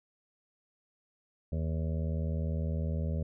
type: harmonic tone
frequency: 79.9 Hz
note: D#2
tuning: 47 cents sharp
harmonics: 1 / 2 / 3 / 5 / 6 / 7 / 8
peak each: -31 / -35 / -42 / -48 / -47 / -45 / -52 dBFS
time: 1.52-3.23 s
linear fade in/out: 5 ms
effects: none